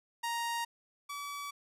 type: tone pair in turn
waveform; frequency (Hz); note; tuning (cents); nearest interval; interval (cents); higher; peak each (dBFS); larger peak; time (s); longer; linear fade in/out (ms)
sawtooth; 935 / 1145.4; A#5 / D6; +5 / -44; major third; 351; second; -29 / -35; first; 0.23-0.65 / 1.09-1.51; neither; 10
effects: resampled to 32000 Hz